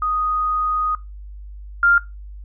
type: tone pair in turn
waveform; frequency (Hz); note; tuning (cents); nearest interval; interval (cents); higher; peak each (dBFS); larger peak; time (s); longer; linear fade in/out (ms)
sine; 1244.5 / 1396.9; D#6 / F6; 0 / 0; major second; 200; second; -18 / -11; second; 0.02-0.95 / 1.83-1.98; first; 2
effects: noise-tail reverb RT60 0.2 s tail -18 dB re dry + added 50 Hz sine -33 dBFS peak until 2.44 s